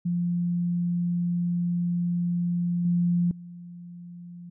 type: tone with level steps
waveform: sine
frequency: 174.3 Hz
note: F3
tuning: 3 cents flat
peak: -23 / -20 / -39 dBFS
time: 0.05-4.5 s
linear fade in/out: 10 ms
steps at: 2.85 / 3.31 s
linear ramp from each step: 2 ms
effects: none